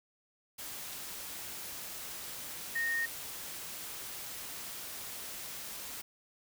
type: tone in noise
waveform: sine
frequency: 1849 Hz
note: A#6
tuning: 15 cents flat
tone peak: -30 dBFS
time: 2.75-3.06 s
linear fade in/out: 10 ms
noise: white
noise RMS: -43 dBFS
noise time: 0.58-6.02 s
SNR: +10 dB
effects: none